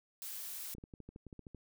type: noise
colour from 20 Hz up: blue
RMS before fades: -44 dBFS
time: 0.22-0.74 s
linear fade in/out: 0 ms
type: clicks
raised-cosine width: 3 ms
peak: -36 dBFS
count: 12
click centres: 0.75 / 0.783 / 0.839 / 0.938 / 1.003 / 1.09 / 1.161 / 1.267 / 1.328 / 1.393 / 1.468 / 1.547 s
effects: none